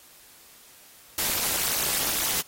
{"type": "noise with amplitude modulation", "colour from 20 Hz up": "white", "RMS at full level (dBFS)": -22, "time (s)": [1.18, 2.41], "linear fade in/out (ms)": 2, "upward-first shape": "sine", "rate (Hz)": 247, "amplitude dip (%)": 100, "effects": ["white hiss -52 dBFS RMS until 2.47 s", "AAC 48 kbps"]}